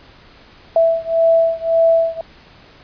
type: beating tone pair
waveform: sine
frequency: 659 / 660.8 Hz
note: E5 / E5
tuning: -1 / +4 cents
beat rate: 1.8 Hz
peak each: -14 / -15 dBFS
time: 0.76-2.21 s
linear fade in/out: 2 ms
effects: pink hiss -45 dBFS RMS until 2.83 s + resampled to 11025 Hz